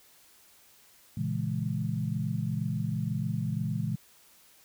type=chord; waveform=sine; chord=A# half-diminished seventh; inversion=none; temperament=equal; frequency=116.54 / 138.59 / 164.81 / 207.7 Hz; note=A#2 / C#3 / E3 / G#3; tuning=0 / 0 / 0 / 0 cents; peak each=-33 / -34 / -33 / -35 dBFS; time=1.17-3.96 s; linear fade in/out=5 ms; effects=white hiss -59 dBFS RMS until 4.64 s